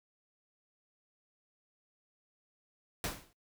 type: noise with exponential decay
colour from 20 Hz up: pink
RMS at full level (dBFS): -32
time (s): 3.04-3.33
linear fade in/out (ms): 1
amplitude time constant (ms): 61
effects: noise-tail reverb RT60 0.2 s tail -26 dB re dry